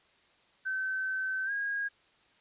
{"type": "tone with pitch glide", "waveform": "sine", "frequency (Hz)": [1535, 1635.7], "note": ["G6", "G#6"], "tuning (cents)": [-37, -27], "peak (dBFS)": -30, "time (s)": [0.65, 1.89], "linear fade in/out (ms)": 20, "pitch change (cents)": 110, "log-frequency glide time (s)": [1.45, 1.51], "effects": ["white hiss -65 dBFS RMS until 2.4 s", "resampled to 8000 Hz"]}